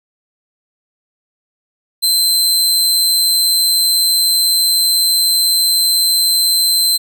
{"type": "tone", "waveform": "sawtooth", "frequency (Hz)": 4094, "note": "C8", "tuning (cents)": -38, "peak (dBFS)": -8, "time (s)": [2.02, 6.98], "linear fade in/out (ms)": 20, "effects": []}